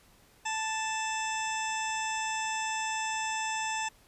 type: harmonic tone with a mistuned harmonic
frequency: 880 Hz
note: A5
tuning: in tune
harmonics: 1 / 2 / 3 / 4 / 6 / 7 / 8 / 9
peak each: -33 / -38 / -37 / -43 / -45 / -45 / -41 / -46 dBFS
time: 0.45-3.89 s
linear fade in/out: 10 ms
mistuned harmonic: 8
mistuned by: +78 cents
effects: pink hiss -61 dBFS RMS until 4.07 s + resampled to 32000 Hz